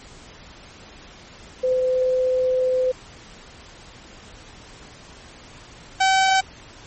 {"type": "tone pair in turn", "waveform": ["sine", "sawtooth"], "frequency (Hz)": [511, 765.6], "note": ["C5", "G5"], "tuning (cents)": [-41, -41], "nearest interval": "perfect fifth", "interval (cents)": 700, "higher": "second", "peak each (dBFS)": [-17, -11], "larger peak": "second", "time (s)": [[1.63, 2.92], [6, 6.41]], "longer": "first", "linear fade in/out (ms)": 10, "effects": ["pink hiss -44 dBFS RMS until 6.86 s", "MP3 32 kbps"]}